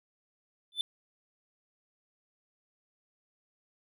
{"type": "tone with exponential growth", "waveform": "triangle", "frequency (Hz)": 3520, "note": "A7", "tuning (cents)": 0, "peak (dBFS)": -22, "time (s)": [0.72, 0.81], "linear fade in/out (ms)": 1, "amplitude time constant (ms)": 18, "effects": []}